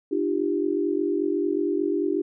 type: tone cluster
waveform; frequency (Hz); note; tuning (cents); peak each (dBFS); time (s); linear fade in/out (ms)
sine; 300.9 / 346 / 394.6; D4 / F4 / G4; +42 / -16 / +11; -26; 0.11-2.22; 10
effects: none